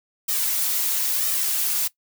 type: noise with flanger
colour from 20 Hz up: blue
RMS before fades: -23 dBFS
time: 0.28-1.88 s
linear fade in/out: 10 ms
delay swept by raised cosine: 1.6 to 4.2 ms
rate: 1 Hz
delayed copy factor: +0.7
effects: noise-tail reverb RT60 0.1 s tail -19 dB re dry